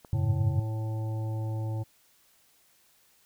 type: click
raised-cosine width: 1 ms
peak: -32 dBFS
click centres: 0.048 s
type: chord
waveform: sine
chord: F# suspended second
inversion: none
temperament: equal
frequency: 92.5 / 103.83 / 138.59 Hz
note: F#2 / G#2 / C#3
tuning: 0 / 0 / 0 cents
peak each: -29 dBFS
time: 0.13-0.6 s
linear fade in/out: 0 ms
type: harmonic tone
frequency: 110 Hz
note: A2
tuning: in tune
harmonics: 1 / 3 / 5 / 7 / 8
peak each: -29 / -42 / -45 / -49 / -49 dBFS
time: 0.13-1.84 s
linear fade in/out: 20 ms
effects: white hiss -64 dBFS RMS until 3.25 s